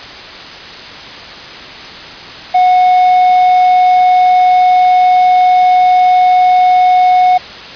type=tone with quantisation; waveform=triangle; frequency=732 Hz; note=F#5; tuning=19 cents flat; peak=-3 dBFS; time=2.54-7.38 s; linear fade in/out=10 ms; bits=5; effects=white hiss -28 dBFS RMS until 7.75 s + resampled to 11025 Hz